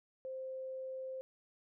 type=tone; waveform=sine; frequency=523.3 Hz; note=C5; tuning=in tune; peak=-40 dBFS; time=0.25-1.21 s; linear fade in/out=0 ms; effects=none